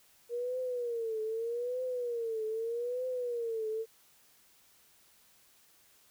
sine tone with vibrato, 471.5 Hz, A#4, 20 cents sharp, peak -32 dBFS, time 0.29-3.86 s, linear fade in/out 50 ms, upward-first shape triangle, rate 0.81 Hz, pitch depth 150 cents each way, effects white hiss -64 dBFS RMS until 6.1 s

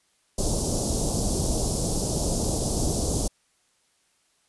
pink band-stop noise, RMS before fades -25 dBFS, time 0.38-3.28 s, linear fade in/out 5 ms, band 700 to 5200 Hz, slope 24 dB/octave, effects white hiss -67 dBFS RMS until 4.48 s + resampled to 24000 Hz

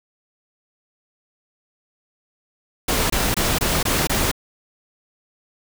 pink noise bursts, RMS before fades -20 dBFS, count 6, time 2.88-4.315 s, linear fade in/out 5 ms, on 220 ms, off 23 ms, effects none

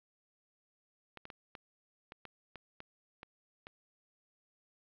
clicks, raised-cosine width 0.3 ms, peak -30 dBFS, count 10, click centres 1.173 / 1.254 / 1.302 / 1.552 / 2.121 / 2.253 / 2.557 / 2.804 / 3.231 / 3.669 s, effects low-pass 4000 Hz 12 dB/octave + 11-bit

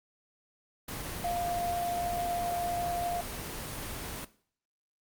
sine tone in noise, 698.5 Hz, F5, in tune, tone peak -29 dBFS, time 1.24-3.21 s, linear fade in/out 5 ms, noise pink, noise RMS -38 dBFS, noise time 0.88-4.25 s, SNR +6 dB, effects noise-tail reverb RT60 0.5 s tail -18 dB re dry + Opus 24 kbps

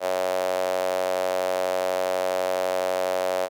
sawtooth tone with high-pass filter, 92.1 Hz, F#2, 7 cents flat, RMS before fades -25 dBFS, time 0-3.49 s, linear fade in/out 50 ms, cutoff 590 Hz, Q 6.1, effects none

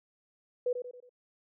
sine tone with echo, 493.9 Hz, B4, in tune, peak -26 dBFS, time 0.66-0.73 s, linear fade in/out 5 ms, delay 91 ms, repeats 4, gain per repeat -7 dB, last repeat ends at 1.094 s, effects none

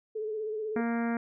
sine tone with vibrato, 431.5 Hz, A4, 34 cents flat, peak -31 dBFS, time 0.15-0.81 s, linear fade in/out 10 ms, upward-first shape sine, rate 16 Hz, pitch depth 40 cents each way
harmonic tone, 233.1 Hz, A#3, in tune, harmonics 1 / 2 / 3 / 4 / 5 / 6 / 7 / 8 / 9 / 10, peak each -28 / -38 / -38 / -43 / -46 / -42 / -43 / -46 / -48 / -51 dBFS, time 0.76-1.17 s, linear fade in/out 2 ms
effects none

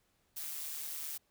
blue noise with amplitude modulation, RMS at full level -39 dBFS, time 0.36-1.18 s, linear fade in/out 10 ms, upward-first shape sine, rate 150 Hz, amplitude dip 50%, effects pink hiss -75 dBFS RMS until 1.3 s

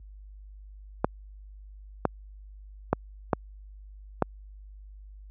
clicks, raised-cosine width 1 ms, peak -7 dBFS, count 5, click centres 1.045 / 2.053 / 2.93 / 3.332 / 4.223 s, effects added 50 Hz sine -39 dBFS peak until 5.3 s + high-pass 60 Hz 12 dB/octave

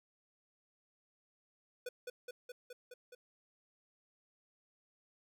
square tone with echo, 493.9 Hz, B4, in tune, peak -40 dBFS, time 1.86-1.89 s, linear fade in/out 5 ms, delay 210 ms, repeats 6, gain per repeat -2 dB, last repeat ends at 3.15 s, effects none

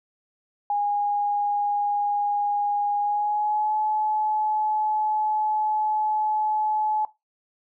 sine tone with pitch glide, 821 to 856.4 Hz, G#5 to A5, -20 to -47 cents, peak -21 dBFS, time 0.7-7.05 s, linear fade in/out 2 ms, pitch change +73 cents, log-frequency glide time 3-3.75 s, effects noise-tail reverb RT60 0.2 s tail -17 dB re dry

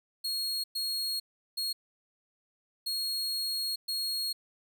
40% pulse tone bursts at uneven times, 4294 Hz, C8, 44 cents sharp, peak -29 dBFS, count 5, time 0.24-0.64 / 0.75-1.2 / 1.57-1.73 / 2.86-3.76 / 3.88-4.33 s, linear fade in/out 10 ms, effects none

